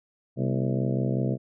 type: harmonic tone with a mistuned harmonic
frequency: 65.41 Hz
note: C2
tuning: in tune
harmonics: 2 / 3 / 4 / 5 / 6 / 7 / 8 / 9 / 10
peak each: -26 / -30 / -32 / -34 / -36 / -37 / -38 / -39 / -40 dBFS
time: 0.36-1.38 s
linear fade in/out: 50 ms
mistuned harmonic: 4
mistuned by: -110 cents
effects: none